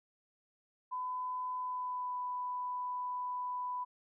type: tone with pitch glide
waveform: sine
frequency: 1006 to 993.9 Hz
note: B5 to B5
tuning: +32 to +11 cents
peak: -35 dBFS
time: 0.91-3.85 s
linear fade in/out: 20 ms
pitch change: -21 cents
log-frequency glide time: 1.57-2.18 s
effects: none